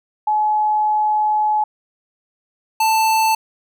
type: tone pair in turn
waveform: sine / square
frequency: 851 / 883.5 Hz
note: G#5 / A5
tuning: +42 / +7 cents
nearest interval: minor second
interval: 65 cents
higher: second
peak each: -14 dBFS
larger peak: neither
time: 0.27-1.64 / 2.8-3.35 s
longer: first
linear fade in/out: 5 ms
effects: none